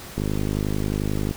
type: click train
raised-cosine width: 3 ms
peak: -12 dBFS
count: 59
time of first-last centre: 0.18-1.311 s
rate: 51.3 Hz
effects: pink hiss -39 dBFS RMS until 1.36 s